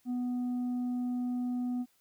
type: tone with tanh clipping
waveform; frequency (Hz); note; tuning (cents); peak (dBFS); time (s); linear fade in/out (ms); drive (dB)
triangle; 247.1; B3; +1; -31; 0.05-1.86; 50; 8
effects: white hiss -70 dBFS RMS until 2 s